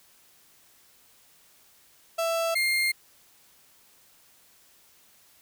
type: tone pair in turn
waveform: 35% pulse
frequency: 663 / 2117 Hz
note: E5 / C7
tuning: +10 / +20 cents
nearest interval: octave + minor sixth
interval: 2010 cents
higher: second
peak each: -23 / -21 dBFS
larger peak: second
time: 2.18-2.55 / 2.55-2.92 s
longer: neither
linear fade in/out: 10 ms
effects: white hiss -59 dBFS RMS until 5.41 s